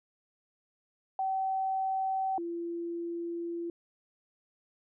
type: tone pair in turn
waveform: sine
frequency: 766 / 340.5 Hz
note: G5 / F4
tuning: -40 / -44 cents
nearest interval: octave + major second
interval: 1404 cents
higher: first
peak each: -28 / -33 dBFS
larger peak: first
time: 1.19-2.38 / 2.38-3.7 s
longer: second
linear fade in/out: 2 ms
effects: none